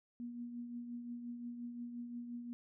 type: tone with tremolo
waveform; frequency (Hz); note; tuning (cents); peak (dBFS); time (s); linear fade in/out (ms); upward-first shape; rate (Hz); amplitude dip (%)
sine; 239.6; A#3; +48; -40; 0.2-2.53; 0; triangle; 5.7; 50
effects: none